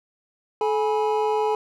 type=tone cluster; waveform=triangle; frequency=431.7 / 834 / 980 Hz; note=A4 / G#5 / B5; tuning=-33 / +7 / -14 cents; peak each=-20 / -23 / -26 dBFS; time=0.61-1.55 s; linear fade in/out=2 ms; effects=none